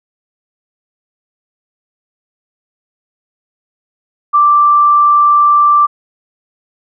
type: tone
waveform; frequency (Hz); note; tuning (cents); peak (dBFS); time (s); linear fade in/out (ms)
sine; 1174.7; D6; 0; -5; 4.33-5.87; 20
effects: none